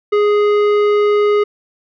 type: tone with tanh clipping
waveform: sine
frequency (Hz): 415.3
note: G#4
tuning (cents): 0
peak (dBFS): -12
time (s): 0.12-1.44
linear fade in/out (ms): 10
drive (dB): 13
effects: none